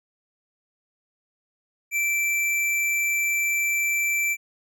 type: tone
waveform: square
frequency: 2337 Hz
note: D7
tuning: 9 cents flat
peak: -22 dBFS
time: 1.91-4.37 s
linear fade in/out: 50 ms
effects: none